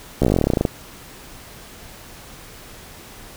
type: slowing click train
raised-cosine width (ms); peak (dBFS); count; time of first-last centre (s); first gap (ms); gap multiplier
2; -3; 18; 0.22-0.652; 14; 1.07
effects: pink hiss -41 dBFS RMS until 3.36 s